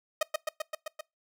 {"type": "tone with echo", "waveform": "sawtooth", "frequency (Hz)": 622.3, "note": "D#5", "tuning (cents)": 0, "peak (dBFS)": -20, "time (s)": [0.21, 0.23], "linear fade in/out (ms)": 5, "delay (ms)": 130, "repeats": 6, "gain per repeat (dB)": -2, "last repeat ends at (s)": 1.01, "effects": ["noise-tail reverb RT60 0.2 s tail -24 dB re dry"]}